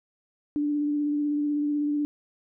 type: tone with vibrato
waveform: sine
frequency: 293.7 Hz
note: D4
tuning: in tune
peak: -23 dBFS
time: 0.56-2.05 s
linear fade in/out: 0 ms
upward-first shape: sine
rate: 16 Hz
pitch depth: 17 cents each way
effects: none